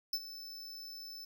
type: tone with ADSR envelope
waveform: square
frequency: 5274 Hz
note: E8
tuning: in tune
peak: -30 dBFS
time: 0.13-1.25 s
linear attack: 4 ms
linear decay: 54 ms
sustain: -15 dB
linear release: 6 ms
effects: none